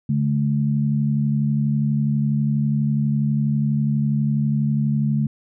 sine tone pair together, 143.3 / 215.5 Hz, D3 / A3, -42 / -36 cents, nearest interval perfect fifth, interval 706 cents, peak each -19 / -21 dBFS, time 0.09-5.27 s, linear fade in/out 5 ms, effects none

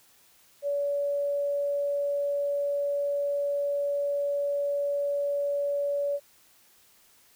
sine tone, 570 Hz, C#5, 48 cents sharp, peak -25 dBFS, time 0.62-6.2 s, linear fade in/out 50 ms, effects white hiss -60 dBFS RMS until 7.35 s

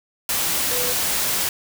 sine tone in noise, 493.9 Hz, B4, in tune, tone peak -28 dBFS, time 0.71-0.93 s, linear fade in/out 2 ms, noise white, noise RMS -22 dBFS, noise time 0.29-1.49 s, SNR -9 dB, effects none

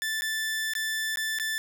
sawtooth tone with dropouts, 1760 Hz, A6, in tune, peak -24 dBFS, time 0.02-1.58 s, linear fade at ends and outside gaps 0 ms, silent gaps 0.21-0.22 / 0.736-0.752 / 1.158-1.172 / 1.387-1.398 s, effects none

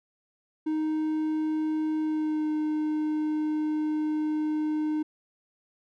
triangle tone with pitch glide, 311.1 to 306.5 Hz, D#4 to D#4, 0 to -26 cents, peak -23 dBFS, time 0.66-5.03 s, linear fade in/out 10 ms, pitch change -26 cents, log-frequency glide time 2.01-2.5 s, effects none

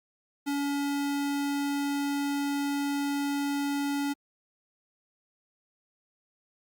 square tone, 283.6 Hz, C#4, 40 cents sharp, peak -28 dBFS, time 0.46-4.14 s, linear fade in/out 20 ms, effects Opus 48 kbps

